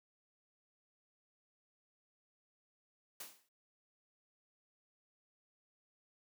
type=noise with exponential decay; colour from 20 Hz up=white; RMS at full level=-44 dBFS; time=3.2-3.49 s; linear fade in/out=5 ms; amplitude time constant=62 ms; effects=noise-tail reverb RT60 0.1 s tail -22 dB re dry + high-pass 200 Hz 12 dB/octave